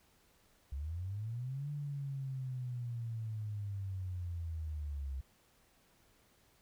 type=linear two-way sweep; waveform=sine; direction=up then down; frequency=65.41 to 147.2 to 65.41 Hz; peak=-37 dBFS; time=0.72-5.21 s; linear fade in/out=5 ms; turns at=1.7 s; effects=pink hiss -69 dBFS RMS until 6.61 s